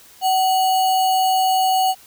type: tone with sample-and-hold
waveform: sine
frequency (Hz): 754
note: F#5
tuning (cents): +32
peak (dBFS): -14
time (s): 0.21-1.95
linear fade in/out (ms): 50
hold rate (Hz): 3675
effects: white hiss -47 dBFS RMS until 2.06 s